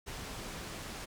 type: low-pass noise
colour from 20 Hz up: pink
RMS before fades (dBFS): -43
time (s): 0.06-1.06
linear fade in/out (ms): 20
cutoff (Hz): 9500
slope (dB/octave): 12
effects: none